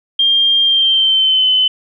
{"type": "tone with pitch glide", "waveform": "sine", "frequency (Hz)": [3200, 3036], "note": ["G7", "F#7"], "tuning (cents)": [35, 44], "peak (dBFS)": -9, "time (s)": [0.19, 1.68], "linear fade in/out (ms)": 5, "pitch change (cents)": -91, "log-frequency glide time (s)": [0.63, 1.48], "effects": []}